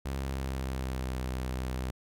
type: tone with pitch glide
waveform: sawtooth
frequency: 67.5 to 63.9 Hz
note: C#2 to C2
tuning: -45 to -40 cents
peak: -28 dBFS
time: 0.05-1.91 s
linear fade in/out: 10 ms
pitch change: -95 cents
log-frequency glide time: 0.17-1.17 s
effects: none